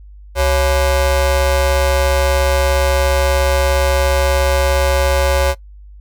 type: ring-modulated tone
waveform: 40% pulse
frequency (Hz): 310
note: D#4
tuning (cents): -6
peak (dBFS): -8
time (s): 0.35-5.55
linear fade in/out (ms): 50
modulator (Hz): 243
effects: noise-tail reverb RT60 0.1 s tail -19 dB re dry + added 50 Hz sine -35 dBFS peak until 6 s